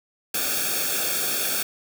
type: noise with comb filter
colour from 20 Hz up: white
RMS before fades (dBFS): -25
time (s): 0.34-1.63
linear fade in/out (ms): 5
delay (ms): 1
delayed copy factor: -0.85
effects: none